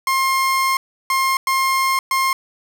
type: tone bursts at uneven times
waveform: 30% pulse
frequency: 1064 Hz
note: C6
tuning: 29 cents sharp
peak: -13 dBFS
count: 4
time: 0.07-0.77 / 1.1-1.37 / 1.47-1.99 / 2.11-2.33 s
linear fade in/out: 2 ms
effects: none